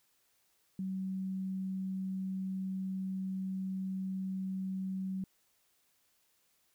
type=tone; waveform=sine; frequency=189.6 Hz; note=F#3; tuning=43 cents sharp; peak=-34 dBFS; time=0.79-5.24 s; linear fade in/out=2 ms; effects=white hiss -73 dBFS RMS until 6.74 s